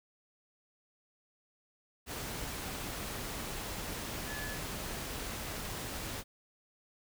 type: tone in noise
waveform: sine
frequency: 1715 Hz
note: A6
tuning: 45 cents flat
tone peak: -42 dBFS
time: 4.26-4.59 s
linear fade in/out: 50 ms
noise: pink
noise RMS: -40 dBFS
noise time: 2.06-6.24 s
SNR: -5 dB
effects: none